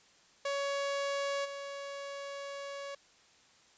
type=tone with level steps; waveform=sawtooth; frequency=560 Hz; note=C#5; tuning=18 cents sharp; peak=-28 / -36 dBFS; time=0.45-2.95 s; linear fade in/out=5 ms; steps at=1.44 s; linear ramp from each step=20 ms; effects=white hiss -63 dBFS RMS until 3.77 s + resampled to 16000 Hz